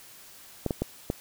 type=clicks; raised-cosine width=2 ms; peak=-13 dBFS; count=4; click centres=0.663 / 0.708 / 0.82 / 1.101 s; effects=white hiss -50 dBFS RMS until 1.2 s